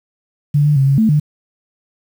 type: tone with pitch steps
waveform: sine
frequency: 145.6 / 148.4 / 135.6 / 138.1 / 220.4 / 149.6 Hz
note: D3 / D3 / C#3 / C#3 / A3 / D3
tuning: -15 / +18 / -38 / -6 / +3 / +32 cents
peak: -9 dBFS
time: 0.54-1.2 s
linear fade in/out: 10 ms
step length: 110 ms
effects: 7-bit